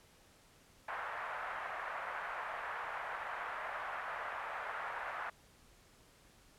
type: band-pass noise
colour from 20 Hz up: white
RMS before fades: -42 dBFS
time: 0.88-5.3 s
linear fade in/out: 5 ms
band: 630 to 1700 Hz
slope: 24 dB/octave
effects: pink hiss -64 dBFS RMS until 6.58 s + low-pass 12000 Hz 12 dB/octave